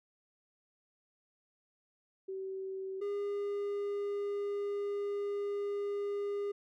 sine / triangle tone pair in turn, 383.2 / 406 Hz, G4 / G#4, -39 / -39 cents, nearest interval minor second, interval 100 cents, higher second, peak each -37 / -31 dBFS, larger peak second, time 2.28-3.01 / 3.01-6.52 s, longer second, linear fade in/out 10 ms, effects none

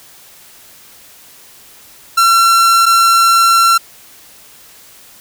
45% pulse tone pair in turn, 1357 / 1357 Hz, E6 / E6, +50 / +50 cents, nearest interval unison, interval 0 cents, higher neither, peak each -7 dBFS, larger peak neither, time 2.17-2.86 / 2.86-3.78 s, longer second, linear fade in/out 10 ms, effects white hiss -41 dBFS RMS until 5.2 s

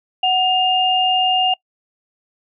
sine tone pair together, 742.3 / 2817 Hz, F#5 / F7, +5 / +14 cents, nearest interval octave + major seventh, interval 2309 cents, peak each -16 dBFS, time 0.23-1.54 s, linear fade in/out 5 ms, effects noise-tail reverb RT60 0.1 s tail -25 dB re dry

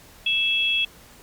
sine tone pair together, 2637 / 3328 Hz, E7 / G#7, 0 / +3 cents, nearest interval major third, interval 403 cents, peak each -22 dBFS, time 0.26-0.85 s, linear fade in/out 5 ms, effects pink hiss -49 dBFS RMS until 1.22 s + Opus 48 kbps

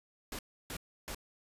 pink noise bursts, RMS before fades -41 dBFS, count 3, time 0.32-1.147 s, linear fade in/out 2 ms, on 69 ms, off 310 ms, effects resampled to 32000 Hz

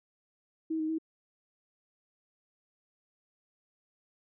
sine tone with pitch steps, 320.1 / 313.2 / 320.6 Hz, D#4 / D#4 / E4, +49 / +11 / -48 cents, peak -29 dBFS, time 0.7-0.985 s, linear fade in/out 10 ms, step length 95 ms, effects none

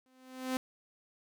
sawtooth tone with exponential growth, 258.1 Hz, C4, 23 cents flat, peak -25 dBFS, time 0.06-0.57 s, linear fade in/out 1 ms, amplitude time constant 110 ms, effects none

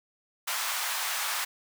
pink high-pass noise, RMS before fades -31 dBFS, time 0.47-1.45 s, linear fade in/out 10 ms, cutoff 860 Hz, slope 24 dB/octave, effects none

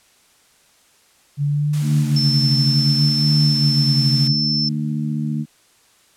sine tone with vibrato, 142.7 Hz, D3, 49 cents flat, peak -16 dBFS, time 1.37-4.35 s, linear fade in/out 50 ms, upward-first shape triangle, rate 0.64 Hz, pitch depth 82 cents each way
white noise, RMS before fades -35 dBFS, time 1.73-4.28 s, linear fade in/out 5 ms
harmonic tone, 75 Hz, D2, 37 cents sharp, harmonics 2 / 3 / 4, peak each -22 / -23 / -31 dBFS, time 1.81-5.46 s, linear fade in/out 50 ms
sine tone, 5320 Hz, E8, 15 cents sharp, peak -18 dBFS, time 2.16-4.69 s, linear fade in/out 5 ms
effects white hiss -55 dBFS RMS until 6.16 s + low-pass 10000 Hz 12 dB/octave

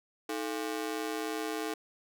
sawtooth ring-modulated tone, 376.2 Hz, F#4, 29 cents sharp, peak -26 dBFS, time 0.29-1.74 s, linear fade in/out 5 ms, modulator 61.4 Hz, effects none

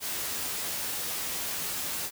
white noise with comb filter, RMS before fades -33 dBFS, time 0-2.11 s, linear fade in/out 50 ms, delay 12 ms, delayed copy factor +0.5, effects none

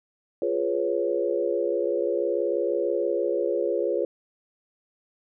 sine chord, C# dominant seventh, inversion first, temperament equal, 349.2 / 415.3 / 493.9 / 554.4 Hz, E#4 / G#4 / B4 / C#5, 0 / 0 / 0 / 0 cents, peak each -28 dBFS, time 0.42-4.05 s, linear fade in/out 2 ms, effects none

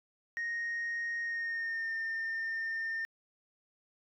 sine tone with pitch glide, 1864.7 to 1810.6 Hz, A#6 to A6, 0 to +49 cents, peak -31 dBFS, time 0.37-3.05 s, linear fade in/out 0 ms, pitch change -51 cents, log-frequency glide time 1.21-1.95 s, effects tanh soft clip ceiling -31 dBFS

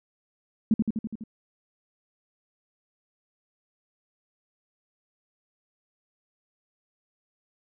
sine tone with echo, 220 Hz, A3, in tune, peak -16 dBFS, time 0.71-0.74 s, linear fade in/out 2 ms, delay 83 ms, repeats 6, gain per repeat -3 dB, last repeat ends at 1.238 s, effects none

